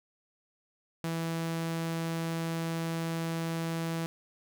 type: tone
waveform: sawtooth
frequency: 164.81 Hz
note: E3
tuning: in tune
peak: -27 dBFS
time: 1.04-4.06 s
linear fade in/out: 0 ms
effects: none